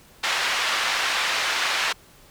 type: band-pass noise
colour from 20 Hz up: pink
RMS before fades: -24 dBFS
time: 0.23-1.93 s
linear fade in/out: 10 ms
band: 1200 to 4200 Hz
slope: 12 dB/octave
effects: pink hiss -52 dBFS RMS until 2.3 s